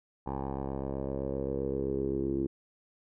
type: tone with low-pass filter sweep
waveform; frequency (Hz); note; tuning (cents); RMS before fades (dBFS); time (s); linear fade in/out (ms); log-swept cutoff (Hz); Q
10% pulse; 67.8; C#2; -38; -33; 0.26-2.47; 10; 830 to 340; 5.1
effects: none